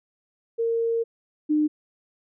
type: tone pair in turn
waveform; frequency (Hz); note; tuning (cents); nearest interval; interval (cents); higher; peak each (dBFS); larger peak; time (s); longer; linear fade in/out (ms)
sine; 460 / 302.8; A#4 / D#4; -23 / -47; perfect fifth; 724; first; -21 / -18; second; 0.58-1.04 / 1.49-1.68; first; 20
effects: none